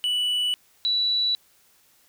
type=tone pair in turn; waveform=triangle / sine; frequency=2960 / 3941 Hz; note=F#7 / B7; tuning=0 / -4 cents; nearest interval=perfect fourth; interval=496 cents; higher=second; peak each=-20 dBFS; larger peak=neither; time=0.04-0.54 / 0.85-1.35 s; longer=neither; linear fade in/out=0 ms; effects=white hiss -60 dBFS RMS until 2.08 s